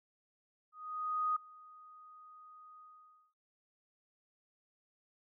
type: tone with ADSR envelope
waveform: sine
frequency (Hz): 1245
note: D#6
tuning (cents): +1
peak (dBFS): -29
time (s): 0.72-3.34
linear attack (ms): 640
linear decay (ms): 6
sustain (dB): -24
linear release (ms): 540
effects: none